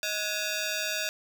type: ring-modulated tone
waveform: 10% pulse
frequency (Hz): 1045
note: C6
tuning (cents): -2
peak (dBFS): -17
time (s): 0.03-1.09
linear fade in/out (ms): 0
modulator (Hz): 417
effects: 9-bit